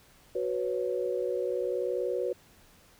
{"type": "chord", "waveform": "sine", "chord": "F# suspended fourth", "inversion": "none", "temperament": "equal", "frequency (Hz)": [370, 493.9, 554.4], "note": ["F#4", "B4", "C#5"], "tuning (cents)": [0, 0, 0], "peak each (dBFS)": [-32, -31, -34], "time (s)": [0.35, 2.33], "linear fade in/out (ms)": 5, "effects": ["pink hiss -59 dBFS RMS until 2.99 s"]}